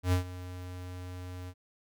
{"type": "tone with ADSR envelope", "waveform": "square", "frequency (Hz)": 90.5, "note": "F#2", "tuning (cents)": -38, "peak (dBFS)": -23, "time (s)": [0.03, 1.54], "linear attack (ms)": 94, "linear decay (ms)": 110, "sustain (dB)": -17, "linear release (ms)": 56, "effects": []}